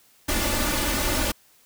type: noise with comb filter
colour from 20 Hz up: pink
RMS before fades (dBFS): -24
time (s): 0.28-1.32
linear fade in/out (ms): 10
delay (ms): 3.4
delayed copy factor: +0.8
effects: white hiss -58 dBFS RMS until 1.65 s